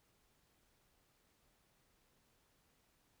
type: silence
effects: pink hiss -75 dBFS RMS until 3.2 s